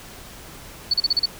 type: tone bursts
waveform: sine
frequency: 4464 Hz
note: C#8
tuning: 11 cents sharp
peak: -15 dBFS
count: 6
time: 0.91-1.258 s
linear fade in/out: 5 ms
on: 28 ms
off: 36 ms
effects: pink hiss -41 dBFS RMS until 1.39 s